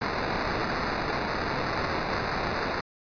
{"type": "noise with sample-and-hold", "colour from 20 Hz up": "violet", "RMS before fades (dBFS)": -29, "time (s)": [0.01, 2.81], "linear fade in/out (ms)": 10, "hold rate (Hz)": 3150, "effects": ["resampled to 11025 Hz"]}